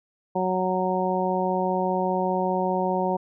harmonic tone, 185 Hz, F#3, in tune, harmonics 1 / 2 / 3 / 4 / 5, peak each -28 / -28 / -28 / -28 / -28 dBFS, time 0.35-3.17 s, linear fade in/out 10 ms, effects none

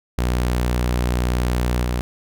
sawtooth tone with level steps, 61 Hz, B1, 21 cents flat, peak -14 / -16 dBFS, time 0.18-2.01 s, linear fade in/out 0 ms, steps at 1.84 s, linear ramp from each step 2 ms, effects none

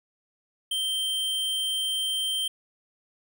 square tone, 3136 Hz, G7, in tune, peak -26 dBFS, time 0.71-2.48 s, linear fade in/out 5 ms, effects none

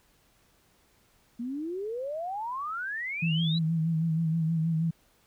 sine exponential sweep, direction up, 229.2 to 4034 Hz, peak -31 dBFS, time 1.39-3.59 s, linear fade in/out 10 ms
sine tone with vibrato, 162.4 Hz, E3, 26 cents flat, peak -24 dBFS, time 3.22-4.91 s, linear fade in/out 10 ms, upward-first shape sine, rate 6.3 Hz, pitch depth 48 cents each way
effects pink hiss -65 dBFS RMS until 5.26 s

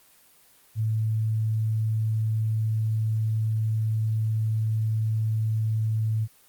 sine tone, 110 Hz, A2, in tune, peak -22 dBFS, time 0.75-6.28 s, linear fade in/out 50 ms, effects white hiss -57 dBFS RMS until 6.48 s + Opus 24 kbps

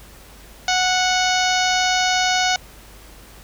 harmonic tone, 737 Hz, F#5, 7 cents flat, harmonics 1 / 2 / 3 / 4 / 5 / 6 / 7 / 8 / 9, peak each -20 / -23 / -25 / -26 / -27 / -28 / -28 / -29 / -30 dBFS, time 0.68-2.56 s, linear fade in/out 2 ms, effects added 50 Hz sine -45 dBFS peak until 3.43 s + pink hiss -45 dBFS RMS until 3.43 s

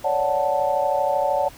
sine chord, D major seventh, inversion third, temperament equal, 554.4 / 587.3 / 740 / 880 Hz, C#5 / D5 / F#5 / A5, 0 / 0 / 0 / 0 cents, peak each -24 dBFS, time 0.04-1.49 s, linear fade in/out 10 ms, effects pink hiss -45 dBFS RMS until 1.57 s

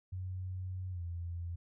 sine tone with pitch glide, 92.5 to 85.81 Hz, F#2 to F2, 0 to -30 cents, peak -37 dBFS, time 0.12-1.56 s, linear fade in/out 10 ms, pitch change -130 cents, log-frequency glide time 0.91-1.02 s, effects none

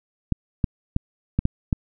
clicks, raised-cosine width 5 ms, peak -7 dBFS, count 6, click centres 0.323 / 0.642 / 0.964 / 1.39 / 1.454 / 1.728 s, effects none

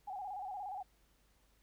sine tone with vibrato, 784 Hz, G5, in tune, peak -40 dBFS, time 0.07-0.83 s, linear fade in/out 10 ms, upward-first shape square, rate 17 Hz, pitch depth 80 cents each way, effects added 50 Hz sine -70 dBFS peak until 1.62 s + pink hiss -73 dBFS RMS until 1.62 s

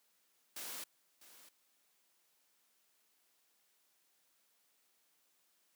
white noise with echo, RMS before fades -45 dBFS, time 0.56-0.84 s, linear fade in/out 5 ms, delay 650 ms, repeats 1, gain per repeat -15 dB, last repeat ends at 1.49 s, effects white hiss -75 dBFS RMS until 5.75 s + high-pass 200 Hz 12 dB/octave

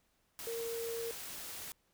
sine tone in noise, 461.9 Hz, A#4, 16 cents flat, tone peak -37 dBFS, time 0.47-1.11 s, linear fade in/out 0 ms, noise white, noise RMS -45 dBFS, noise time 0.39-1.72 s, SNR +5 dB, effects pink hiss -75 dBFS RMS until 1.93 s

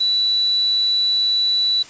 sine tone, 3951 Hz, B7, in tune, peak -15 dBFS, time 0-1.83 s, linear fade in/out 10 ms, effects white hiss -40 dBFS RMS until 1.89 s + resampled to 16000 Hz

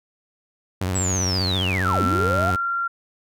sawtooth tone with vibrato, 92.9 Hz, F#2, 7 cents sharp, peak -18 dBFS, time 0.81-2.56 s, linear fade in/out 5 ms, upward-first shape triangle, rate 15 Hz, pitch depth 100 cents each way
sine linear two-way sweep, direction down then up, 7890 to 208.4 to 736 Hz, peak -23 dBFS, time 0.95-2.51 s, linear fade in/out 5 ms, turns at 2.03 s
sine tone with pitch glide, 1345 to 1378.8 Hz, E6 to F6, +34 to -23 cents, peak -21 dBFS, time 1.85-2.88 s, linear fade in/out 10 ms, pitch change +43 cents, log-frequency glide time 2.06-2.19 s
effects none

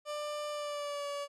30% pulse tone with pitch glide, 594 to 571.5 Hz, D5 to D5, +20 to -47 cents, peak -33 dBFS, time 0.05-1.28 s, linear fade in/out 50 ms, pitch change -67 cents, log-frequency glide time 0.5-1.07 s, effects low-pass 9000 Hz 12 dB/octave

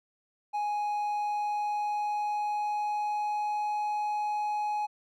triangle tone with pitch glide, 832 to 838.8 Hz, G#5 to G#5, +3 to +17 cents, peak -26 dBFS, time 0.53-4.87 s, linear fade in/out 20 ms, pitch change +14 cents, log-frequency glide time 1.01-3.74 s, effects none

